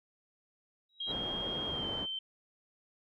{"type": "tone with exponential growth", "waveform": "sine", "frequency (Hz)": 3848, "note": "B7", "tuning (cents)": -46, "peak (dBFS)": -35, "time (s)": [0.89, 1.12], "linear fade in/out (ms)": 5, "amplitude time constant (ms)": 48}
{"type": "tone with pitch glide", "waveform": "sine", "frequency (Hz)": [3238, 3103], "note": ["G#7", "G7"], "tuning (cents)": [-45, -18], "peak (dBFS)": -35, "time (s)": [1, 2.19], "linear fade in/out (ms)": 5, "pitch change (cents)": -73, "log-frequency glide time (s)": [1.68, 1.88]}
{"type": "low-pass noise", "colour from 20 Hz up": "white", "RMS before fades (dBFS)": -41, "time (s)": [1.06, 2.07], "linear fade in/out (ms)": 50, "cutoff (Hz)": 670, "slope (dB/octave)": 12}
{"effects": []}